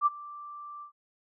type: tone with ADSR envelope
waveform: sine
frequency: 1174.7 Hz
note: D6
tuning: in tune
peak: -18 dBFS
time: 0.01-0.92 s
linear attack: 52 ms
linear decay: 26 ms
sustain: -22 dB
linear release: 100 ms
effects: none